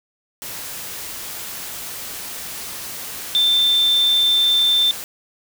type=tone in noise; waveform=sine; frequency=3560 Hz; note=A7; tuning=20 cents sharp; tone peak=-13 dBFS; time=3.35-4.91 s; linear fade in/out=0 ms; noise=white; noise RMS=-31 dBFS; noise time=0.42-5.04 s; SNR=+15 dB; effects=none